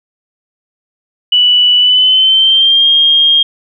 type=tone with pitch glide; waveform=sine; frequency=2960 to 3228 Hz; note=F#7 to G#7; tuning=0 to -50 cents; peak=-5 dBFS; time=1.32-3.43 s; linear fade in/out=5 ms; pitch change=+150 cents; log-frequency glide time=1.77-2.88 s; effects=none